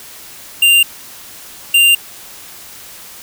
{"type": "tone pair in turn", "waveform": "square", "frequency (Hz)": [2787, 2787], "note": ["F7", "F7"], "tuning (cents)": [-4, -4], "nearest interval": "unison", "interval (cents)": 0, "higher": "neither", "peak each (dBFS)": -7, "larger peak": "neither", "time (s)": [[0.62, 0.83], [1.74, 1.95]], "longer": "neither", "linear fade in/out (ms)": 5, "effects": ["white hiss -35 dBFS RMS until 3.22 s"]}